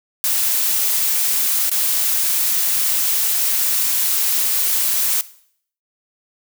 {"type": "noise with dropouts", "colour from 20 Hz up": "blue", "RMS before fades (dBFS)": -18, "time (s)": [0.24, 5.21], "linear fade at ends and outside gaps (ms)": 0, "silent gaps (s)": [1.696, 1.715], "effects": ["noise-tail reverb RT60 0.6 s tail -17 dB re dry"]}